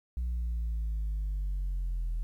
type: linear sweep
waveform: sine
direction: down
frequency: 61.4 to 40.09 Hz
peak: -27 dBFS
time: 0.17-2.23 s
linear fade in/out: 0 ms
effects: tanh soft clip ceiling -28 dBFS + 11-bit